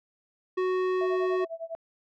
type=tone; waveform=square; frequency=370 Hz; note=F#4; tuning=in tune; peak=-25 dBFS; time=0.57-1.45 s; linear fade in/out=10 ms
type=tone with tremolo; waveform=sine; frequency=659.3 Hz; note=E5; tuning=in tune; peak=-31 dBFS; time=1.01-1.75 s; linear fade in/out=0 ms; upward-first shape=sine; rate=10 Hz; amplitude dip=95%
effects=low-pass 2000 Hz 12 dB/octave